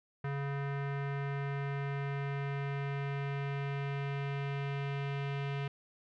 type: tone with low-pass filter sweep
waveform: square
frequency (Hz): 140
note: C#3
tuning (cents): +18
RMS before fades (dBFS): -36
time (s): 0.24-5.68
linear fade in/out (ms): 5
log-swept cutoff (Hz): 1800 to 2700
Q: 2
effects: none